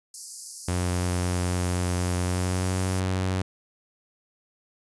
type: high-pass noise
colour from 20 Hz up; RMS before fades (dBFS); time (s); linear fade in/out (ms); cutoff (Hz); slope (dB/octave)
white; -37; 0.14-3; 2; 4600; 96
type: tone with pitch glide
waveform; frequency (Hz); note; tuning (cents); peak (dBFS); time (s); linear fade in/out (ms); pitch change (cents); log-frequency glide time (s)
sawtooth; 89.6 to 93.4; F2 to F#2; +45 to +17; -20; 0.68-3.42; 5; +72; 2.16-2.82
effects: resampled to 24000 Hz